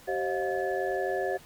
sine tone cluster, 383.5 / 534 / 625 / 712 / 1723 Hz, G4 / C5 / D#5 / F5 / A6, -38 / +35 / +8 / +33 / -37 cents, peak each -31 / -33 / -36 / -33 / -37 dBFS, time 0.07-1.38 s, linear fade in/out 20 ms, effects pink hiss -53 dBFS RMS until 1.45 s

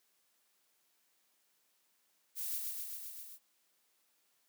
violet noise with echo, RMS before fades -39 dBFS, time 2.35-2.61 s, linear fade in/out 50 ms, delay 130 ms, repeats 6, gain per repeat -2 dB, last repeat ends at 3.39 s, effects white hiss -75 dBFS RMS until 4.48 s + high-pass 200 Hz 12 dB/octave

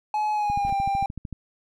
triangle tone with pitch glide, 849 to 792.1 Hz, G#5 to G5, +38 to +18 cents, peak -20 dBFS, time 0.14-1.06 s, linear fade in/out 2 ms, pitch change -120 cents, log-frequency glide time 0.33-0.73 s
click train, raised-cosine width 5 ms, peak -21 dBFS, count 12, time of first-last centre 0.5-1.327 s, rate 13.3 Hz
brown noise with exponential growth, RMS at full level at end -34 dBFS, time 0.56-0.7 s, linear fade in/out 1 ms, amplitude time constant 30 ms
effects none

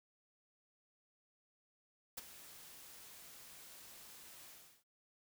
white noise with ADSR envelope, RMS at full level -42 dBFS, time 2.17-4.84 s, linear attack 10 ms, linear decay 20 ms, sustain -14 dB, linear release 350 ms, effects none

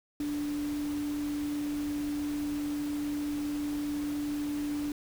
sine tone in noise, 293 Hz, D4, 4 cents flat, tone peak -30 dBFS, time 0.2-4.92 s, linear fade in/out 2 ms, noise pink, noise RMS -45 dBFS, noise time 0.2-4.92 s, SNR +12 dB, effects none

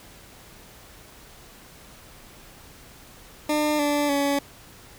20% pulse tone with pitch steps, 300.8 / 291.4 / 282.3 Hz, D4 / D4 / C#4, +42 / -13 / +32 cents, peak -16 dBFS, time 3.49-4.39 s, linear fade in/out 5 ms, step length 300 ms, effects pink hiss -48 dBFS RMS until 4.98 s

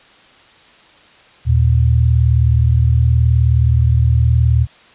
sine tone pair together, 78.56 / 117.7 Hz, D#2 / A#2, +17 / +17 cents, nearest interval perfect fifth, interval 700 cents, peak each -12 dBFS, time 1.45-4.67 s, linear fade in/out 50 ms, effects white hiss -46 dBFS RMS until 4.94 s + resampled to 8000 Hz

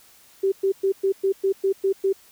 sine tone bursts, 388.1 Hz, G4, 17 cents flat, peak -17 dBFS, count 9, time 0.43-2.129 s, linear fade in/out 10 ms, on 91 ms, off 110 ms, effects white hiss -53 dBFS RMS until 2.31 s

